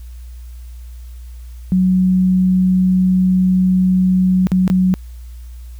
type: tone with dropouts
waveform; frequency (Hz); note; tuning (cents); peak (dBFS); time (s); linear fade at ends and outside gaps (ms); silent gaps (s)
sine; 185; F#3; 0; -10; 1.72-4.94; 0; 4.47-4.518 / 4.678-4.7
effects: added 60 Hz sine -30 dBFS peak until 5.79 s + white hiss -52 dBFS RMS until 5.79 s